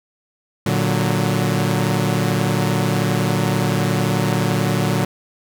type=chord; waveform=sawtooth; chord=Bb augmented; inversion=none; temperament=equal with one note detuned; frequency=115.47 / 146.83 / 185 Hz; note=Bb2 / D3 / F#3; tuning=-16 / 0 / 0 cents; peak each=-17 dBFS; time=0.66-5.05 s; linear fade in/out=5 ms; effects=none